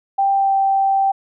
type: tone with pitch glide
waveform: sine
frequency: 787 to 780.7 Hz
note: G5 to G5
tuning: +7 to -7 cents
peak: -13 dBFS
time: 0.18-1.12 s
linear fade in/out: 10 ms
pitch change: -14 cents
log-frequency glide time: 0.34-0.54 s
effects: none